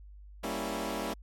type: chord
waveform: 15% pulse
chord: G diminished seventh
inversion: none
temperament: equal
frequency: 196 / 233.1 / 277.2 / 329.6 Hz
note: G3 / Bb3 / Db4 / Fb4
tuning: 0 / 0 / 0 / 0 cents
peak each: -32 dBFS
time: 0.43-1.14 s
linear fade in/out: 10 ms
effects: added 50 Hz sine -47 dBFS peak until 1.22 s + MP3 64 kbps